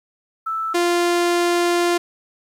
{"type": "tone pair in turn", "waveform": ["sine", "sawtooth"], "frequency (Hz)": [1318.5, 347.9], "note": ["E6", "F4"], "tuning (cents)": [0, -7], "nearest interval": "octave + major seventh", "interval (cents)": 2307, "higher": "first", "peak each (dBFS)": [-21, -12], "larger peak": "second", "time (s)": [[0.46, 0.74], [0.74, 1.98]], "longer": "second", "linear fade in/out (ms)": 10, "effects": ["low-pass 11000 Hz 12 dB/octave", "9-bit"]}